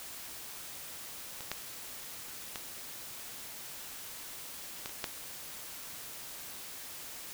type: clicks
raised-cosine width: 0.2 ms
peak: -24 / -16 / -30 / -20 / -20 / -29 / -15 dBFS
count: 7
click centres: 1.407 / 1.516 / 2.286 / 2.558 / 4.859 / 4.894 / 5.042 s
effects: white hiss -45 dBFS RMS until 7.33 s